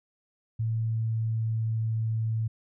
sine tone with pitch glide, 112.4 to 111.62 Hz, A2 to A2, +37 to +25 cents, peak -25 dBFS, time 0.59-2.48 s, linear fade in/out 10 ms, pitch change -12 cents, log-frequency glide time 0.83-1.84 s, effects none

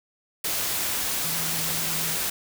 sine tone in noise, 163.1 Hz, E3, 18 cents flat, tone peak -37 dBFS, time 1.24-2.16 s, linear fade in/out 5 ms, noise white, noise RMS -27 dBFS, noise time 0.44-2.3 s, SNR -13 dB, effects none

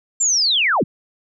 sine linear sweep, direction down, 7459 to 82.7 Hz, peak -14 dBFS, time 0.2-0.84 s, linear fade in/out 10 ms, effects none

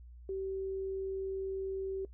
sine tone, 385.1 Hz, G4, 31 cents flat, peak -34 dBFS, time 0.29-2.05 s, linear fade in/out 2 ms, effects noise-tail reverb RT60 0.1 s tail -18 dB re dry + added 60 Hz sine -49 dBFS peak until 2.13 s

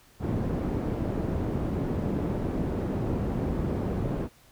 white low-pass noise, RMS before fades -29 dBFS, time 0.19-4.29 s, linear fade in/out 50 ms, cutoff 300 Hz, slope 12 dB/octave, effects pink hiss -58 dBFS RMS until 4.51 s

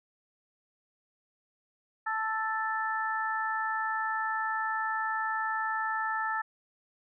harmonic tone, 440 Hz, A4, in tune, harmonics 2 / 3 / 4, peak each -33 / -33 / -33 dBFS, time 2.06-6.42 s, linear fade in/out 10 ms, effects none

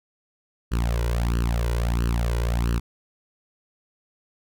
sawtooth tone with flanger, 58.27 Hz, A#1, in tune, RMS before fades -23 dBFS, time 0.71-2.8 s, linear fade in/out 20 ms, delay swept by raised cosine 0.67 to 2.07 ms, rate 1.5 Hz, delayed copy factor +0.95, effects none

